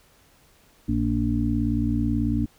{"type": "harmonic tone", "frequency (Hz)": 58.27, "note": "A#1", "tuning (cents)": 0, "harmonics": [1, 2, 4, 5], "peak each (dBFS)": [-27, -27, -25, -26], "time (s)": [0.88, 2.46], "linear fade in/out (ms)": 10, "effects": ["pink hiss -58 dBFS RMS until 2.58 s"]}